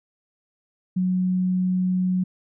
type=tone; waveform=sine; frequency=183.7 Hz; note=F#3; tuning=12 cents flat; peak=-19 dBFS; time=0.96-2.24 s; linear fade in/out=10 ms; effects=none